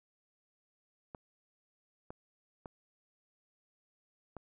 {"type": "clicks", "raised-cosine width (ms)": 1, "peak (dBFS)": -30, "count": 4, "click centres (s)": [1.148, 2.105, 2.658, 4.367], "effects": []}